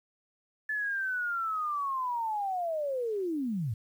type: linear sweep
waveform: sine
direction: down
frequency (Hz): 1740 to 98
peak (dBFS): -29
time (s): 0.69-3.74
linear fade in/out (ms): 5
effects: 10-bit